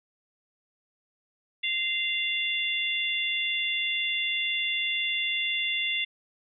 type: harmonic tone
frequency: 694 Hz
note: F5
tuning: 11 cents flat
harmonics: 3 / 4 / 5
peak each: -30 / -30 / -30 dBFS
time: 1.63-6.05 s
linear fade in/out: 10 ms
effects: none